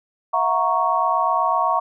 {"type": "chord", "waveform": "sine", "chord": "F# dominant seventh", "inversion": "third", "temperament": "equal with one note detuned", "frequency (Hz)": [659.3, 727.3, 932.3, 1108.7], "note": ["E5", "F#5", "A#5", "C#6"], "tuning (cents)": [0, -30, 0, 0], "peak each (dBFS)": [-25, -23, -22, -20], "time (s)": [0.33, 1.8], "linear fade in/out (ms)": 10, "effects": []}